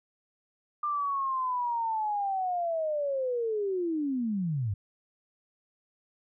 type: linear sweep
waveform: sine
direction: down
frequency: 1198 to 92.5 Hz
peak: -27 dBFS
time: 0.83-4.74 s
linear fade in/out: 5 ms
effects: none

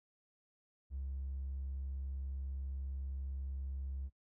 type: tone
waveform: triangle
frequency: 67.4 Hz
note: C#2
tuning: 48 cents flat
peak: -35 dBFS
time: 0.9-4.1 s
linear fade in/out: 50 ms
effects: noise-tail reverb RT60 0.1 s tail -22 dB re dry + tanh soft clip ceiling -35 dBFS

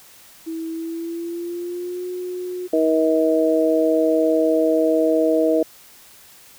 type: tone with pitch glide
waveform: sine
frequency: 325.8 to 361.5 Hz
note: E4 to F#4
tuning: -20 to -40 cents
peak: -25 dBFS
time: 0.46-2.68 s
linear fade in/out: 20 ms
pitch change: +180 cents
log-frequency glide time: 0.72-2.07 s
type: harmonic tone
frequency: 159.2 Hz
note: D#3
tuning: 40 cents sharp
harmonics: 2 / 3 / 4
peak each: -19 / -19 / -19 dBFS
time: 2.73-5.63 s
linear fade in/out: 5 ms
effects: white hiss -47 dBFS RMS until 6.58 s

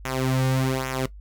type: tone with flanger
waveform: sawtooth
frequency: 130.9 Hz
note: C3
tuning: 1 cent sharp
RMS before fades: -24 dBFS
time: 0.05-1.06 s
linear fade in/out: 2 ms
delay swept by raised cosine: 0.22 to 3.02 ms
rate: 1.2 Hz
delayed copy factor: -0.75
effects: noise-tail reverb RT60 0.1 s tail -17 dB re dry + added 50 Hz sine -39 dBFS peak until 1.2 s

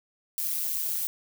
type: noise with amplitude modulation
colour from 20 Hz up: violet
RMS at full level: -26 dBFS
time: 0.38-1.07 s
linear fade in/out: 0 ms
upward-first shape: sine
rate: 160 Hz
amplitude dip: 80%
effects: none

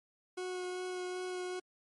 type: tone with vibrato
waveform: 40% pulse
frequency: 364.8 Hz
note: F#4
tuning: 24 cents flat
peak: -36 dBFS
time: 0.37-1.6 s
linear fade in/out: 10 ms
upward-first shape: sine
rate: 2.6 Hz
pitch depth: 10 cents each way
effects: MP3 48 kbps

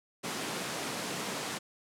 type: high-pass noise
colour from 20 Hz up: pink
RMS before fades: -36 dBFS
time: 0.23-1.59 s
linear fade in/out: 20 ms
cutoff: 160 Hz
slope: 24 dB/octave
effects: low-pass 10000 Hz 12 dB/octave

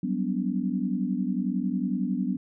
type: chord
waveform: sine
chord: G major seventh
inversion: third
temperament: equal with one note detuned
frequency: 185 / 196 / 246.9 / 287.8 Hz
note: F#3 / G3 / B3 / D4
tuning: 0 / 0 / 0 / -35 cents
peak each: -30 / -30 / -29 / -33 dBFS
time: 0.03-2.37 s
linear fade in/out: 5 ms
effects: none

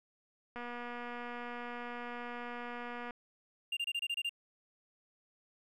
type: click train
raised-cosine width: 0.5 ms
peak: -29 dBFS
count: 615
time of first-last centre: 0.56-3.108 s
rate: 241 Hz
type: tone bursts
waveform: triangle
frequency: 2794 Hz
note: F7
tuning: in tune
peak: -31 dBFS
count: 8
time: 3.72-4.294 s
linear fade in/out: 5 ms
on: 49 ms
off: 26 ms
effects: none

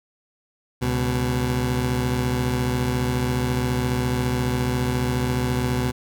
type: tone pair together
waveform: 20% pulse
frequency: 69.5 / 124.52 Hz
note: C#2 / B2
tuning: +5 / +15 cents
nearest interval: minor seventh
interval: 1010 cents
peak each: -22 / -17 dBFS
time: 0.81-5.92 s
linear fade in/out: 20 ms
effects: none

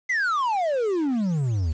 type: exponential sweep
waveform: triangle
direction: down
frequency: 2083 to 73.9 Hz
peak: -19 dBFS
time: 0.09-1.73 s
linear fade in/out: 10 ms
effects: resampled to 16000 Hz + 8-bit

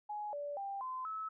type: tone with pitch steps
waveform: sine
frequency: 837 / 579 / 792 / 1029 / 1298 Hz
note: G#5 / D5 / G5 / C6 / E6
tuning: +13 / -25 / +18 / -29 / -27 cents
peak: -38 dBFS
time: 0.09-1.29 s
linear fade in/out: 10 ms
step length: 240 ms
effects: none

